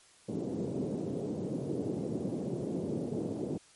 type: band-pass noise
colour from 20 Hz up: white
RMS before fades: -35 dBFS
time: 0.28-3.58 s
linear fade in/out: 10 ms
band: 120 to 420 Hz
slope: 24 dB/octave
effects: white hiss -60 dBFS RMS until 3.75 s + MP3 48 kbps